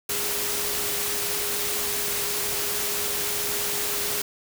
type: tone in noise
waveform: sine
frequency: 412 Hz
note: G#4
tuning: 14 cents flat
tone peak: -36 dBFS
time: 0.09-4.22 s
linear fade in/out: 5 ms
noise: white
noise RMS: -27 dBFS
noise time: 0.09-4.22 s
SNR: -12 dB
effects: none